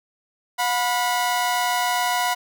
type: tone pair together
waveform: sawtooth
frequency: 721.2 / 984 Hz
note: F#5 / B5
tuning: -45 / -7 cents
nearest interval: perfect fourth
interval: 538 cents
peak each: -19 dBFS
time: 0.58-2.35 s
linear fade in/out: 20 ms
effects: none